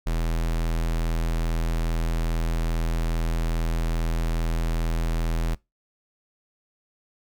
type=tone; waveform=square; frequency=41.2 Hz; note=E1; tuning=in tune; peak=-23 dBFS; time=0.06-5.55 s; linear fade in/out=10 ms; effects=noise-tail reverb RT60 0.2 s tail -22 dB re dry